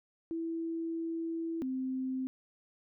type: tone pair in turn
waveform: sine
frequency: 329.6 / 260.4 Hz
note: E4 / C4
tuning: 0 / -8 cents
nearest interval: major third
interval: 408 cents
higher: first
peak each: -33 / -32 dBFS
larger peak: second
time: 0.31-1.62 / 1.62-2.27 s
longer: first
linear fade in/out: 0 ms
effects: none